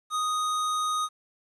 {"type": "tone", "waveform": "square", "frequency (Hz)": 1244.5, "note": "D#6", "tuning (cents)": 0, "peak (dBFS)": -26, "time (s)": [0.1, 1.09], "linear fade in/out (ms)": 50, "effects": ["resampled to 24000 Hz", "10-bit"]}